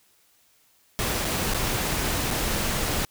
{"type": "noise with dropouts", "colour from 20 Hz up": "pink", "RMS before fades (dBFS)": -26, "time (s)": [0.99, 3.05], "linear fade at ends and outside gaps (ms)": 0, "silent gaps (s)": [[1.247, 1.251], [1.537, 1.545], [2.305, 2.31]], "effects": ["white hiss -62 dBFS RMS until 3.1 s"]}